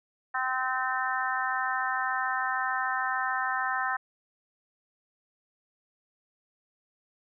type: harmonic tone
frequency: 258.1 Hz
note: C4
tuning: 23 cents flat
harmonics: 3 / 4 / 5 / 6 / 7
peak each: -33 / -33 / -33 / -33 / -33 dBFS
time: 0.34-3.97 s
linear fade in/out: 10 ms
effects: none